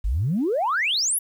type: exponential sweep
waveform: sine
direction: up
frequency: 43.93 to 12000 Hz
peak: -19 dBFS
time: 0.04-1.19 s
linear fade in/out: 10 ms
effects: tanh soft clip ceiling -15 dBFS + 9-bit